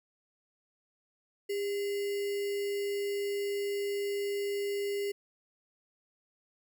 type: tone with sample-and-hold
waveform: sine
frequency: 403.1 Hz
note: G4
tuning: 48 cents sharp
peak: -30 dBFS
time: 1.49-5.12 s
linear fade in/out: 10 ms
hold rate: 2450 Hz
effects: none